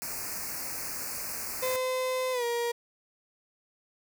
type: band-stop noise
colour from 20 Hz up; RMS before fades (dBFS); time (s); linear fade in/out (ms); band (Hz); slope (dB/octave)
white; -36; 0.02-1.76; 0; 2600 to 4400; 96
type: tone with pitch glide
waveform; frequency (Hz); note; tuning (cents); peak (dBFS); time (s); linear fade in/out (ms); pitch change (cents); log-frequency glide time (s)
35% pulse; 513 to 473.1; C5 to A#4; -34 to +26; -26; 1.62-2.72; 10; -140; 2.32-2.44
effects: none